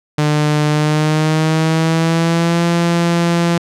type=tone with pitch glide; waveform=sawtooth; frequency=150.2 to 170.55 Hz; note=D3 to F3; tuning=+39 to -41 cents; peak=-8 dBFS; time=0.18-3.58 s; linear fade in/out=5 ms; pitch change=+220 cents; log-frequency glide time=0.7-2.63 s; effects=low-pass 8000 Hz 12 dB/octave